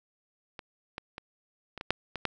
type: clicks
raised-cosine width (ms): 0.3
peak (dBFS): -24 / -20 / -23 / -24 / -21 / -8 / -19 / -11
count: 8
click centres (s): 0.592 / 0.981 / 1.181 / 1.777 / 1.811 / 1.906 / 2.157 / 2.253
effects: none